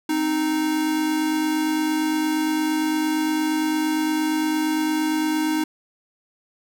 square tone pair together, 261.6 / 310.3 Hz, C4 / D#4, 0 / -5 cents, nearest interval minor third, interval 295 cents, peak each -30 / -21 dBFS, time 0.09-5.64 s, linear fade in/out 5 ms, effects none

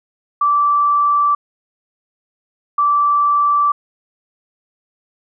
sine tone pair in turn, 1164 / 1164 Hz, D6 / D6, -16 / -16 cents, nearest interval unison, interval 0 cents, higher neither, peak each -11 dBFS, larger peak neither, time 0.41-1.35 / 2.78-3.72 s, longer neither, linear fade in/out 5 ms, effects none

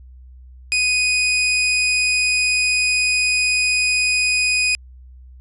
sawtooth tone, 2489 Hz, D#7, in tune, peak -12 dBFS, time 0.72-4.75 s, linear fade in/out 0 ms, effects added 63 Hz sine -39 dBFS peak until 5.4 s + resampled to 24000 Hz

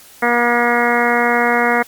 harmonic tone, 239.2 Hz, A#3, 45 cents sharp, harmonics 1 / 2 / 3 / 4 / 5 / 6 / 7 / 8 / 9, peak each -21 / -19 / -19 / -22 / -23 / -21 / -23 / -21 / -22 dBFS, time 0.22-1.83 s, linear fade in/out 10 ms, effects white hiss -43 dBFS RMS until 1.87 s + Opus 48 kbps

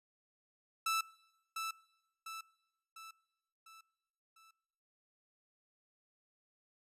sawtooth tone with echo, 1318.5 Hz, E6, in tune, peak -28 dBFS, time 0.86-1.01 s, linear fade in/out 5 ms, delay 700 ms, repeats 5, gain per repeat -6 dB, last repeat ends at 4.51 s, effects noise-tail reverb RT60 1.0 s tail -23 dB re dry + resampled to 32000 Hz

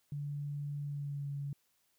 sine tone with pitch glide, 144.5 to 141.61 Hz, D3 to C#3, -28 to +37 cents, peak -36 dBFS, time 0.12-1.53 s, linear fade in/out 2 ms, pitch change -35 cents, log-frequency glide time 0.82-1.28 s, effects white hiss -75 dBFS RMS until 1.98 s

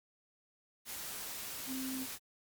sine tone in noise, 262.4 Hz, C4, 5 cents sharp, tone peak -38 dBFS, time 1.66-2.07 s, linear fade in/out 50 ms, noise white, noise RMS -43 dBFS, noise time 0.85-2.19 s, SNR +2 dB, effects Opus 48 kbps

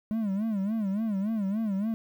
triangle tone with vibrato, 208.1 Hz, G#3, 4 cents sharp, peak -24 dBFS, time 0.11-1.94 s, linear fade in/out 0 ms, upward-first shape sine, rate 3.5 Hz, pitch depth 150 cents each way, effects 10-bit

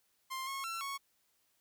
sawtooth tone with pitch steps, 1053 / 1089 / 1349 / 1106 Hz, C6 / C#6 / E6 / C#6, +11 / -31 / +40 / -4 cents, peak -34 dBFS, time 0.3-0.98 s, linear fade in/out 20 ms, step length 170 ms, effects white hiss -75 dBFS RMS until 1.6 s

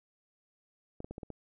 clicks, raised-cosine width 2 ms, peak -28 dBFS, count 6, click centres 1.004 / 1.045 / 1.11 / 1.181 / 1.232 / 1.303 s, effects none

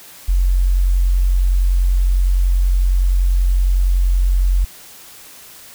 sine tone, 45.33 Hz, F#1, 35 cents flat, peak -11 dBFS, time 0.28-4.65 s, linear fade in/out 10 ms, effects white hiss -40 dBFS RMS until 5.74 s

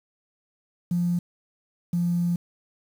triangle tone pair in turn, 174.61 / 173.5 Hz, F3 / F3, 0 / -11 cents, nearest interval unison, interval 11 cents, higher first, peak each -17 dBFS, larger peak neither, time 0.91-1.19 / 1.93-2.36 s, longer second, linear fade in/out 5 ms, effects tanh soft clip ceiling -19 dBFS + 8-bit

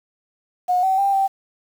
sine tone with pitch steps, 724 / 763 / 792 / 779 Hz, F#5 / G5 / G5 / G5, -38 / -47 / +18 / -11 cents, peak -15 dBFS, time 0.68-1.28 s, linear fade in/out 20 ms, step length 150 ms, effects 7-bit

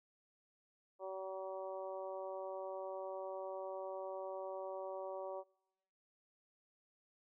harmonic tone, 190 Hz, F#3, 46 cents sharp, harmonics 2 / 3 / 4 / 5 / 6, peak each -48 / -44 / -51 / -51 / -55 dBFS, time 0.99-5.44 s, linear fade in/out 50 ms, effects noise-tail reverb RT60 0.9 s tail -26 dB re dry

